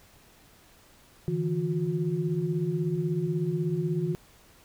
sine tone cluster, 148.1 / 164.4 / 360.2 Hz, D3 / E3 / F#4, +15 / -4 / -46 cents, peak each -31 / -28 / -31 dBFS, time 1.28-4.15 s, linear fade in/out 0 ms, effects pink hiss -57 dBFS RMS until 4.64 s

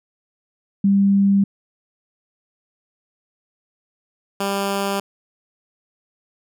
sine / 10% pulse tone pair in turn, 198.1 / 198.1 Hz, G3 / G3, +18 / +18 cents, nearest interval unison, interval 0 cents, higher neither, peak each -12 / -12 dBFS, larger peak neither, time 0.84-1.44 / 4.4-5 s, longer neither, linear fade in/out 5 ms, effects none

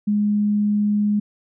sine tone, 207.7 Hz, G#3, in tune, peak -16 dBFS, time 0.07-1.2 s, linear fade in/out 10 ms, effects none

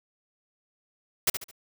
white noise with echo, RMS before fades -22 dBFS, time 1.27-1.3 s, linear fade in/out 5 ms, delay 71 ms, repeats 3, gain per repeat -9 dB, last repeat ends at 1.513 s, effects none

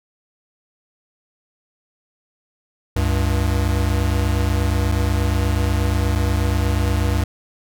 square tone pair together, 68.4 / 96.73 Hz, C#2 / G2, -23 / -23 cents, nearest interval tritone, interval 600 cents, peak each -20 dBFS, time 2.96-7.24 s, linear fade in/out 5 ms, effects none

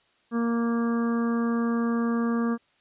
harmonic tone, 233.1 Hz, A#3, in tune, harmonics 1 / 2 / 3 / 4 / 5 / 6 / 7, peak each -23 / -32 / -42 / -43 / -35 / -44 / -41 dBFS, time 0.31-2.58 s, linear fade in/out 50 ms, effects white hiss -65 dBFS RMS until 2.8 s + resampled to 8000 Hz

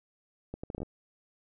accelerating click train, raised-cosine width 2 ms, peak -24 dBFS, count 8, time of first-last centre 0.54-0.831 s, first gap 95 ms, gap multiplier 0.7, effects none

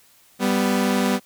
sawtooth tone pair together, 195.87 / 248 Hz, G3 / B3, -1 / +7 cents, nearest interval major third, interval 408 cents, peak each -17 dBFS, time 0.39-1.2 s, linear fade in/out 50 ms, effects white hiss -55 dBFS RMS until 1.25 s

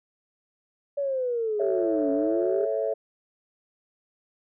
sine linear two-way sweep, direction down then up, 574 to 277.2 to 413.5 Hz, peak -24 dBFS, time 0.97-2.66 s, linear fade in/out 10 ms, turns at 2.11 s
sine chord, A major, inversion none, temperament equal, 440 / 554.4 / 659.3 Hz, A4 / C#5 / E5, 0 / 0 / 0 cents, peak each -28 dBFS, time 1.59-2.94 s, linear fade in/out 10 ms
effects tanh soft clip ceiling -13 dBFS

